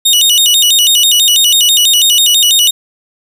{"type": "tone with vibrato", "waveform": "sawtooth", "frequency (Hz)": 3296, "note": "G#7", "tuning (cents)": -14, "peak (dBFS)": -3, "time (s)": [0.05, 2.71], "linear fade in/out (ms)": 10, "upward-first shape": "square", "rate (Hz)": 6.1, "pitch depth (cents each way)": 200, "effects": ["7-bit"]}